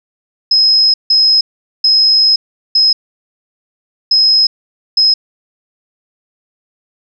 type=tone bursts at uneven times; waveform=sine; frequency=5120 Hz; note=D#8; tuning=49 cents sharp; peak=-6 dBFS; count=6; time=0.51-0.94 / 1.1-1.41 / 1.84-2.36 / 2.75-2.93 / 4.11-4.47 / 4.97-5.14 s; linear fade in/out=5 ms; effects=none